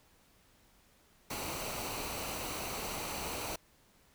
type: noise with comb filter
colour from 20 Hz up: pink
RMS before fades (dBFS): -39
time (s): 1.3-3.56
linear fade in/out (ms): 5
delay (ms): 0.58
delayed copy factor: -0.5
effects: pink hiss -66 dBFS RMS until 4.14 s